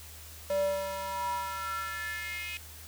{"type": "tone with high-pass filter sweep", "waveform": "square", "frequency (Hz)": 193.3, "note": "G3", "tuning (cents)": -24, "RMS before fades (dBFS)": -34, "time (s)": [0.5, 2.57], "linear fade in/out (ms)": 0, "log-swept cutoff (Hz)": [530, 2500], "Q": 6.1, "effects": ["added 78 Hz sine -49 dBFS peak until 2.87 s", "white hiss -49 dBFS RMS until 2.87 s"]}